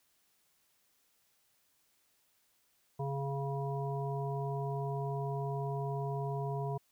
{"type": "harmonic tone", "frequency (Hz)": 138.59, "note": "C#3", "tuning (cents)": 0, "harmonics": [1, 3, 5, 7], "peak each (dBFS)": [-35, -40, -42, -43], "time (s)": [2.99, 6.78], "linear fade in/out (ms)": 10, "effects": ["white hiss -73 dBFS RMS until 6.91 s"]}